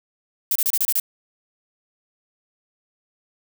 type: noise bursts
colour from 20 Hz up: violet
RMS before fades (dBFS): -20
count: 7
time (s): 0.51-0.999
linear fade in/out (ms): 2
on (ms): 45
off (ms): 29
effects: none